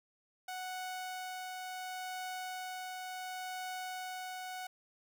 sawtooth tone with tremolo, 740 Hz, F#5, in tune, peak -35 dBFS, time 0.48-4.67 s, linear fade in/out 5 ms, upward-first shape triangle, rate 0.7 Hz, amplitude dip 25%, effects 12-bit

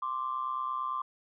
sine tone pair together, 1045.9 / 1174.7 Hz, C6 / D6, -1 / 0 cents, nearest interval major second, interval 201 cents, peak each -33 / -33 dBFS, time 0.02-1.02 s, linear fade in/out 5 ms, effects tanh soft clip ceiling -23 dBFS

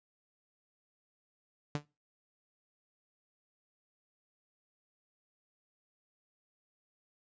sawtooth tone with exponential decay, 146.83 Hz, D3, in tune, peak -25 dBFS, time 1.75-1.85 s, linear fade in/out 0 ms, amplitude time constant 20 ms, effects noise-tail reverb RT60 0.3 s tail -25 dB re dry + resampled to 16000 Hz

